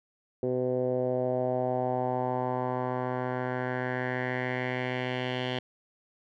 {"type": "tone with low-pass filter sweep", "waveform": "10% pulse", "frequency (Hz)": 126.5, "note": "B2", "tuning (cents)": 42, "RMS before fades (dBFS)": -30, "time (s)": [0.43, 5.59], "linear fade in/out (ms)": 2, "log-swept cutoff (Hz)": [440, 3100], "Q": 3.2, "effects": []}